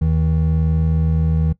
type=tone pair together; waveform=triangle; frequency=78.69 / 159.4 Hz; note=D#2 / D#3; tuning=+20 / +42 cents; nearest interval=octave; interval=1222 cents; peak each=-15 dBFS; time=0.01-1.53 s; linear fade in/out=10 ms; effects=noise-tail reverb RT60 0.1 s tail -19 dB re dry

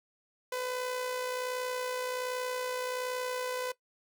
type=tone with amplitude modulation; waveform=sawtooth; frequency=503 Hz; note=B4; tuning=32 cents sharp; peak=-27 dBFS; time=0.52-3.72 s; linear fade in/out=5 ms; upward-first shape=sine; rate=61.3 Hz; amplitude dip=40%; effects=noise-tail reverb RT60 0.1 s tail -18 dB re dry

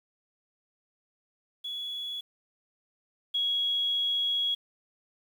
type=tone pair in turn; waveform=sine; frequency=3383 / 3325 Hz; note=G#7 / G#7; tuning=+31 / +1 cents; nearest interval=unison; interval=30 cents; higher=first; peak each=-33 / -25 dBFS; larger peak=second; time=1.64-2.21 / 3.34-4.55 s; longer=second; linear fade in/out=10 ms; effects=9-bit

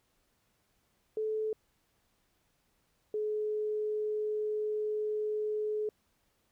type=tone pair in turn; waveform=sine; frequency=434.1 / 425.7 Hz; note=A4 / G#4; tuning=-23 / +43 cents; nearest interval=unison; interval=34 cents; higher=first; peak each=-30 / -30 dBFS; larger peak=neither; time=1.17-1.53 / 3.14-5.89 s; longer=second; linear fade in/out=2 ms; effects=pink hiss -74 dBFS RMS until 6.51 s

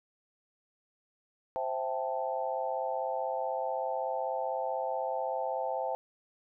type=chord; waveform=sine; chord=A minor seventh; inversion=first; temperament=equal; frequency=523.3 / 659.3 / 784 / 880 Hz; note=C5 / E5 / G5 / A5; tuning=0 / 0 / 0 / 0 cents; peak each=-35 / -36 / -36 / -37 dBFS; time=1.56-5.95 s; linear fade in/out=0 ms; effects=none

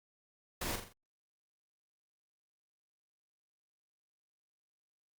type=noise with echo; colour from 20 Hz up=pink; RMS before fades=-38 dBFS; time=0.61-0.76 s; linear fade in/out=5 ms; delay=42 ms; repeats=4; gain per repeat=-6 dB; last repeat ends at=0.928 s; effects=Opus 48 kbps

